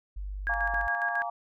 sine tone, 49 Hz, G1, in tune, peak -33 dBFS, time 0.16-0.88 s, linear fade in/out 10 ms
sine tone with tremolo, 1632 Hz, G#6, 31 cents flat, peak -26 dBFS, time 0.47-1.22 s, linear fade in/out 0 ms, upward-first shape square, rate 7.3 Hz, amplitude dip 50%
sine chord, Bb dominant seventh, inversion second, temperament equal with one note detuned, 698.5 / 830.6 / 932.3 / 1149.2 Hz, F5 / Ab5 / Bb5 / D6, 0 / 0 / 0 / -38 cents, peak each -33 / -38 / -38 / -38 dBFS, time 0.49-1.3 s, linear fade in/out 5 ms
click, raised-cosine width 1 ms, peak -31 dBFS, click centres 0.738 s
effects none

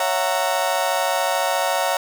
35% pulse chord, F# dominant seventh, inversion second, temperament just, 555 / 666 / 740 / 925 Hz, C#5 / E5 / F#5 / A#5, +2 / +18 / 0 / -14 cents, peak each -23 dBFS, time 0-1.97 s, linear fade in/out 2 ms, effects none

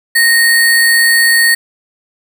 sine tone with sample-and-hold, 1858 Hz, A#6, 6 cents flat, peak -6 dBFS, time 0.15-1.55 s, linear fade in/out 10 ms, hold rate 6300 Hz, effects none

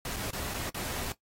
pink noise with dropouts, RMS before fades -36 dBFS, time 0.05-1.12 s, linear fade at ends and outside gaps 2 ms, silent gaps 0.162-0.166 / 0.307-0.331 / 0.537-0.543 / 0.695-0.744 s, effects noise-tail reverb RT60 0.1 s tail -17 dB re dry + AAC 48 kbps

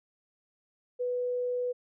sine tone, 493.9 Hz, B4, in tune, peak -28 dBFS, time 0.99-1.73 s, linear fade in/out 20 ms, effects none

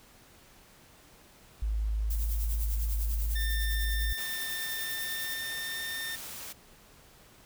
sine tone, 53.4 Hz, G#1, 49 cents sharp, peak -27 dBFS, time 1.62-4.13 s, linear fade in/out 5 ms
violet noise with tremolo, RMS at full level -38 dBFS, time 2.1-5.34 s, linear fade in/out 5 ms, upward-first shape sine, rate 10 Hz, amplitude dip 55%
25% pulse tone with pitch glide, 1795 to 1810.6 Hz, A6 to A6, +34 to +49 cents, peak -31 dBFS, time 3.35-6.16 s, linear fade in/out 10 ms, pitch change +15 cents, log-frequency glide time 4.79-5.92 s
white noise, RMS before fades -42 dBFS, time 4.17-6.53 s, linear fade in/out 10 ms
effects pink hiss -57 dBFS RMS until 7.45 s

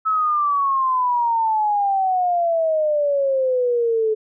sine exponential sweep, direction down, 1304 to 430.2 Hz, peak -16 dBFS, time 0.05-4.15 s, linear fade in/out 20 ms, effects none

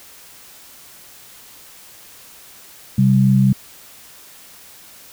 sine tone pair together, 130.81 / 196 Hz, C3 / G3, 0 / 0 cents, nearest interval perfect fifth, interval 700 cents, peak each -13 dBFS, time 2.98-3.53 s, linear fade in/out 5 ms, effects white hiss -43 dBFS RMS until 5.12 s

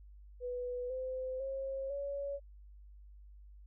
sine tone with pitch steps, 493.9 / 515.8 / 538.6 / 562.4 Hz, B4 / C5 / C#5 / C#5, 0 / -25 / -50 / +25 cents, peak -36 dBFS, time 0.4-2.4 s, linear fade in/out 50 ms, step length 500 ms, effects added 50 Hz sine -52 dBFS peak until 3.66 s

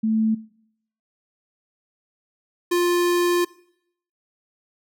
sine / square tone pair in turn, 220.1 / 350.7 Hz, A3 / F4, +1 / +7 cents, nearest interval minor sixth, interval 806 cents, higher second, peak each -18 dBFS, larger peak neither, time 0.03-0.35 / 2.71-3.45 s, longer second, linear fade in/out 10 ms, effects noise-tail reverb RT60 0.7 s tail -21 dB re dry

